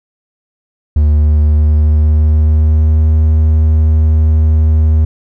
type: tone with pitch glide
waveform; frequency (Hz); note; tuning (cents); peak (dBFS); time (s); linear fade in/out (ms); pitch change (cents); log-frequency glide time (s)
triangle; 75 to 78.09; D2 to D#2; +37 to +7; -4; 0.96-5.05; 5; +70; 1.11-3.09
effects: none